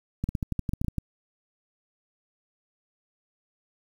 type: clicks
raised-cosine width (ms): 5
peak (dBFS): -15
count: 12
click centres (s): 0.24 / 0.29 / 0.352 / 0.428 / 0.523 / 0.593 / 0.692 / 0.735 / 0.815 / 0.846 / 0.883 / 0.983
effects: 8-bit